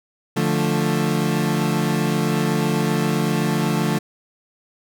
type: chord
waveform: 30% pulse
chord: D minor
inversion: none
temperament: equal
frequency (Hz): 146.83 / 174.61 / 220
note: D3 / F3 / A3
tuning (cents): 0 / 0 / 0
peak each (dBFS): -20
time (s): 0.36-3.99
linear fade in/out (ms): 10
effects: none